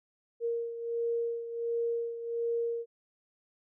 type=beating tone pair; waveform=sine; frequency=466.2 / 467.6 Hz; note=A#4 / A#4; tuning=0 / +5 cents; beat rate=1.4 Hz; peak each=-31 / -37 dBFS; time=0.4-2.86 s; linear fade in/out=50 ms; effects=none